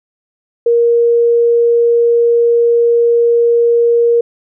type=tone; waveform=sine; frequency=470 Hz; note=A#4; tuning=14 cents sharp; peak=-7 dBFS; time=0.66-4.21 s; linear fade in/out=5 ms; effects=none